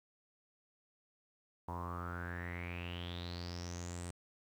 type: tone with low-pass filter sweep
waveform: sawtooth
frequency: 87.31 Hz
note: F2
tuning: in tune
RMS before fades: -43 dBFS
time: 1.68-4.11 s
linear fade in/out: 5 ms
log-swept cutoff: 930 to 8700 Hz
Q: 8.7
effects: 11-bit